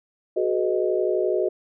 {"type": "chord", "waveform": "sine", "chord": "G# minor seventh", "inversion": "third", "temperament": "equal with one note detuned", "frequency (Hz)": [370, 421.8, 493.9, 622.3], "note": ["F#4", "G#4", "B4", "D#5"], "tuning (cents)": [0, 27, 0, 0], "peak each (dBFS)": [-23, -26, -28, -26], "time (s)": [0.36, 1.49], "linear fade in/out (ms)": 10, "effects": []}